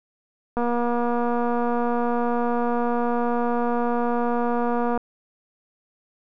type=click train; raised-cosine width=1 ms; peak=-12 dBFS; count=1054; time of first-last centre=0.57-4.976 s; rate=239 Hz; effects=none